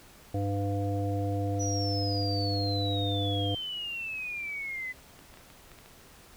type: harmonic tone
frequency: 100 Hz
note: G2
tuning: 35 cents sharp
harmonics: 1 / 3 / 5 / 7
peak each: -29 / -34 / -36 / -37 dBFS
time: 0.34-3.55 s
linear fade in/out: 5 ms
type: exponential sweep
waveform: sine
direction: down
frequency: 5920 to 2000 Hz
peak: -33 dBFS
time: 1.59-4.93 s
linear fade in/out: 20 ms
type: clicks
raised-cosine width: 0.3 ms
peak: -35 dBFS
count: 7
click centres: 5.191 / 5.34 / 5.373 / 5.502 / 5.717 / 5.788 / 5.86 s
effects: pink hiss -54 dBFS RMS until 6.36 s